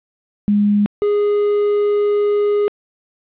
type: tone pair in turn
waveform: sine / triangle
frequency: 206 / 412.8 Hz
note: G#3 / G#4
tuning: -14 / -10 cents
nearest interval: octave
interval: 1204 cents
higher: second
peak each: -11 dBFS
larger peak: neither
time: 0.48-0.86 / 1.02-2.68 s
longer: second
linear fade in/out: 0 ms
effects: resampled to 8000 Hz + 8-bit